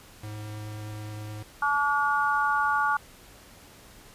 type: tone with vibrato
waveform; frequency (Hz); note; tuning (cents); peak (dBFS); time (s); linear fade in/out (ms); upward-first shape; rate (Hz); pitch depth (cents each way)
square; 106.3; G#2; +41; -36; 0.23-1.43; 5; triangle; 9.5; 10
type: harmonic tone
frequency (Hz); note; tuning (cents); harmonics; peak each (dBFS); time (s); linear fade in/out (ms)
287.2; D4; -39; 3 / 4 / 5; -27 / -26 / -26; 1.62-2.97; 5
effects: pink hiss -51 dBFS RMS until 4.14 s + resampled to 32000 Hz

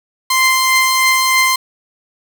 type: tone pair together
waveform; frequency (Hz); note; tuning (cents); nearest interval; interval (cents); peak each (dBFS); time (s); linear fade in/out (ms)
sawtooth; 1042.9 / 2089; C6 / C7; -6 / -3; octave; 1203; -10; 0.3-1.56; 5
effects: none

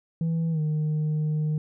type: tone with pitch glide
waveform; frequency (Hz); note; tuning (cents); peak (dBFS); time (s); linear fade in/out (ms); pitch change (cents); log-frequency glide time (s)
sine; 164.3 to 153.3; E3 to D#3; -5 to -25; -20; 0.21-1.58; 2; -120; 0.51-0.6
effects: tanh soft clip ceiling -22 dBFS

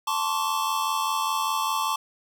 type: tone cluster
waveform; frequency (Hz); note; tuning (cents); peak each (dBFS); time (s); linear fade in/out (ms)
square; 884 / 1062 / 1147; A5 / C6 / D6; +8 / +25 / -41; -29; 0.07-1.96; 5
effects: none

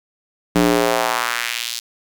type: tone with high-pass filter sweep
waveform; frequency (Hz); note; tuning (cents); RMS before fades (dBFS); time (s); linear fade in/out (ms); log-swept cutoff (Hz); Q
square; 58.9; A#1; +19; -19; 0.55-1.8; 10; 220 to 4600; 1.6
effects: 7-bit

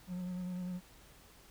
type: tone with vibrato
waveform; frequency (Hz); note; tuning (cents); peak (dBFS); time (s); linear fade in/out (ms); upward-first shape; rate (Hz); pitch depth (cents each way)
triangle; 180.8; F#3; -40; -35; 0.07-0.81; 50; sine; 10; 27
effects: added 50 Hz sine -64 dBFS peak until 1.5 s + pink hiss -60 dBFS RMS until 1.5 s

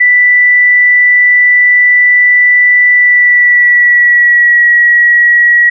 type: tone with pitch glide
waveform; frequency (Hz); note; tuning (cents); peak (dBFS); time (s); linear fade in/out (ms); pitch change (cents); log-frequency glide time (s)
sine; 1975.5 to 1915.9; B6 to A#6; 0 to +47; -3; 0-5.7; 10; -53; 2.91-4.68
effects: none

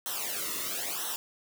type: noise with flanger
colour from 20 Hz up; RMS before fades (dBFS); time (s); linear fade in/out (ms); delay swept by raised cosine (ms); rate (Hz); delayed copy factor
white; -34; 0.06-1.16; 0; 0.42 to 1.29; 1; -0.9
effects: none

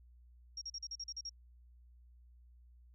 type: tone bursts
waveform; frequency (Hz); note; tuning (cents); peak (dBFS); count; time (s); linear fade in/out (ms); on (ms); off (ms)
sine; 5588; F8; 0; -40; 9; 0.57-1.295; 5; 45; 40
effects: added 60 Hz sine -58 dBFS peak until 2.94 s

